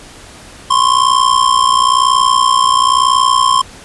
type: ring-modulated tone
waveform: square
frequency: 1058 Hz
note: C6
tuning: 19 cents sharp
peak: -6 dBFS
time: 0.7-3.62 s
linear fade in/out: 10 ms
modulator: 30.5 Hz
effects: pink hiss -36 dBFS RMS until 3.84 s + resampled to 24000 Hz